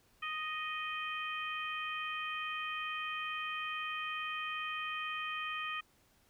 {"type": "harmonic tone", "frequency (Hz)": 622.3, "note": "D#5", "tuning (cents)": 0, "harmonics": [2, 3, 4, 5], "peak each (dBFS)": [-40, -43, -41, -45], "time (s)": [0.22, 5.81], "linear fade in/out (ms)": 10, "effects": ["pink hiss -69 dBFS RMS until 6.29 s"]}